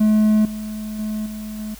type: tone with level steps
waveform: triangle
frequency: 214.4 Hz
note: A3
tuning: 45 cents flat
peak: -10 / -24 / -20 / -26 / -24 dBFS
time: 0-1.75 s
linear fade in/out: 10 ms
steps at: 0.45 / 0.99 / 1.26 / 1.59 s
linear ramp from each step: 2 ms
effects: added 50 Hz sine -41 dBFS peak until 1.79 s + white hiss -43 dBFS RMS until 1.79 s